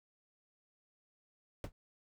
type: noise with exponential decay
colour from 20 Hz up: brown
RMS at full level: -31 dBFS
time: 1.64-1.72 s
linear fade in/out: 1 ms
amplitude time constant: 17 ms
effects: none